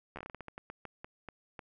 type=slowing click train; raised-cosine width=0.5 ms; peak=-28 dBFS; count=16; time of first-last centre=0.16-1.592 s; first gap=12 ms; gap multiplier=1.26; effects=none